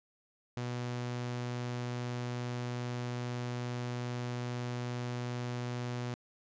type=tone; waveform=sawtooth; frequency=122.4 Hz; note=B2; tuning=15 cents flat; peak=-31 dBFS; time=0.57-6.14 s; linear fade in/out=0 ms; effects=resampled to 16000 Hz